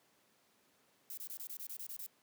violet noise bursts, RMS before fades -45 dBFS, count 10, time 1.1-2.065 s, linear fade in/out 2 ms, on 74 ms, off 25 ms, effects pink hiss -71 dBFS RMS until 2.22 s + high-pass 200 Hz 12 dB/octave

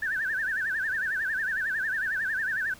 sine tone with vibrato, 1651 Hz, G#6, 11 cents flat, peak -26 dBFS, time 0.02-2.74 s, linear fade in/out 5 ms, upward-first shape sine, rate 11 Hz, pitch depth 170 cents each way, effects pink hiss -51 dBFS RMS until 2.79 s

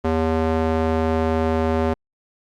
square tone with band-pass filter, 80.3 Hz, E2, 45 cents flat, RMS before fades -20 dBFS, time 0.04-1.94 s, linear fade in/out 10 ms, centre 530 Hz, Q 0.82, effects Opus 32 kbps

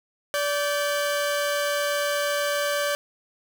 sawtooth tone pair together, 579 / 1553.4 Hz, D5 / G6, -25 / -16 cents, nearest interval octave + perfect fourth, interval 1709 cents, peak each -20 / -26 dBFS, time 0.34-2.95 s, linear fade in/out 0 ms, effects none

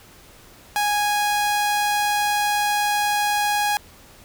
sawtooth tone, 828 Hz, G#5, 5 cents flat, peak -15 dBFS, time 0.76-3.77 s, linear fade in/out 0 ms, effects pink hiss -48 dBFS RMS until 4.24 s

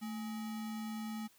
sine tone with sample-and-hold, 220 Hz, A3, in tune, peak -38 dBFS, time 0.01-1.28 s, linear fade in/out 20 ms, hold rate 1050 Hz, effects white hiss -66 dBFS RMS until 1.38 s

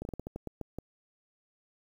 slowing click train, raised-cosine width 2 ms, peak -24 dBFS, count 10, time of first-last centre 0.02-0.786 s, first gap 31 ms, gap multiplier 1.24, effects 9-bit

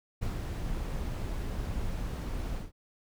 brown noise with ADSR envelope, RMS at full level -31 dBFS, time 0.21-2.72 s, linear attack 18 ms, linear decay 110 ms, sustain -3 dB, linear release 170 ms, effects none

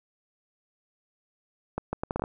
accelerating click train, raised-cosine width 1 ms, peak -15 dBFS, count 8, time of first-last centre 1.78-2.239 s, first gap 150 ms, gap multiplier 0.7, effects none

